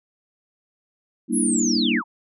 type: chord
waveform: sine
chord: E half-diminished seventh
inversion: first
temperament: just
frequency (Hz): 197.78 / 237.3 / 296.7 / 329.6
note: G3 / Bb3 / D4 / E4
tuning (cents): +16 / +31 / +18 / 0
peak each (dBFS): -27 / -22 / -26 / -26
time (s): 1.28-2.02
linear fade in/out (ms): 50
type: linear sweep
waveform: sine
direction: down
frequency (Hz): 11175 to 819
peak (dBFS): -22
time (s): 1.32-2.04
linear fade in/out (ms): 50
effects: none